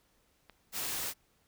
clicks, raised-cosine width 0.3 ms, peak -35 dBFS, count 2, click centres 0.497 / 0.854 s
white noise, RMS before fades -36 dBFS, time 0.72-1.14 s, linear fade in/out 50 ms
effects pink hiss -71 dBFS RMS until 1.47 s

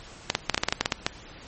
clicks, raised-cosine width 0.2 ms, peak -4 dBFS, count 12, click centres 0.301 / 0.351 / 0.497 / 0.545 / 0.578 / 0.635 / 0.686 / 0.725 / 0.81 / 0.859 / 0.922 / 1.065 s, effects pink hiss -46 dBFS RMS until 1.47 s + MP3 32 kbps

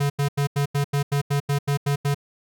square tone bursts, 142.2 Hz, C#3, 45 cents sharp, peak -20 dBFS, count 12, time 0-2.146 s, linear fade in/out 10 ms, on 100 ms, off 86 ms, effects none

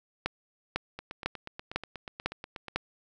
two click trains, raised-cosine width 0.3 ms, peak -23 / -12 dBFS, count 15 / 6, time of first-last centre 0.99-2.683 / 0.26-2.76 s, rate 8.27 / 2 Hz, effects none

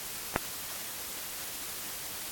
clicks, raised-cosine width 0.5 ms, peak -24 / -9 dBFS, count 2, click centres 0.341 / 0.361 s, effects white hiss -39 dBFS RMS until 2.31 s + AAC 64 kbps

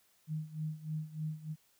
sine tone with tremolo, 155.3 Hz, D#3, 3 cents flat, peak -33 dBFS, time 0.27-1.56 s, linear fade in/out 50 ms, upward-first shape sine, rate 3.3 Hz, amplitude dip 85%, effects white hiss -70 dBFS RMS until 1.79 s

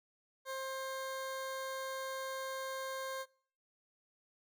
20% pulse tone, 530 Hz, C5, 22 cents sharp, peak -34 dBFS, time 0.45-3.26 s, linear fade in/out 50 ms, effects noise-tail reverb RT60 0.5 s tail -24 dB re dry

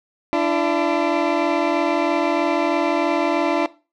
20% pulse tone pair together, 293.5 / 336.6 Hz, D4 / E4, -1 / +36 cents, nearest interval major second, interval 237 cents, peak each -15 dBFS, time 0.33-3.66 s, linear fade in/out 0 ms, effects noise-tail reverb RT60 0.3 s tail -18 dB re dry + low-pass 3000 Hz 12 dB/octave

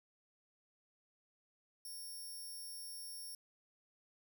5% pulse tone, 5500 Hz, F8, 27 cents flat, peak -40 dBFS, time 1.85-3.35 s, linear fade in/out 2 ms, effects none

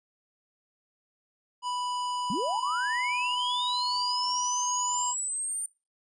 square tone, 987.8 Hz, B5, in tune, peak -30 dBFS, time 1.62-5.15 s, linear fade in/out 50 ms
sine linear sweep, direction up, 161.9 to 9050 Hz, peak -29 dBFS, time 2.3-5.66 s, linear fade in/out 2 ms
effects noise-tail reverb RT60 0.3 s tail -23 dB re dry + resampled to 22050 Hz

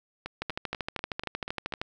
two click trains, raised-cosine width 0.3 ms, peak -19 / -15 dBFS, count 7 / 19, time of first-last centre 0.26-1.723 / 0.42-1.815 s, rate 4.1 / 12.9 Hz, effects none

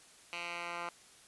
10% pulse tone with band-pass filter sweep, 172.5 Hz, F3, 21 cents flat, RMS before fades -41 dBFS, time 0.33-0.89 s, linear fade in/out 0 ms, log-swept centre 2600 to 1500 Hz, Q 1.9, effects white hiss -59 dBFS RMS until 1.27 s + resampled to 24000 Hz

